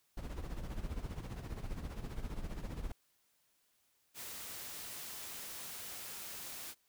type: noise with tremolo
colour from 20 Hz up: brown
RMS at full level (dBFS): -39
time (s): 0.17-2.92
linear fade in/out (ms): 5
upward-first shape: sine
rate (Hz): 15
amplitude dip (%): 65
type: noise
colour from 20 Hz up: white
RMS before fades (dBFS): -46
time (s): 4.14-6.75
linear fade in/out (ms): 50
effects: white hiss -75 dBFS RMS until 6.88 s